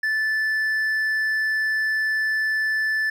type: tone with hard clipping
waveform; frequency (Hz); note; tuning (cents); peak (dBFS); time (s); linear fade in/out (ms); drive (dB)
sine; 1751; A6; -9; -21; 0.03-3.1; 5; 3
effects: none